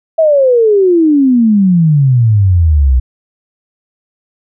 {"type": "exponential sweep", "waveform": "sine", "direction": "down", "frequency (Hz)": [659, 61], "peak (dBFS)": -5, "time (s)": [0.18, 3], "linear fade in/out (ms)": 10, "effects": []}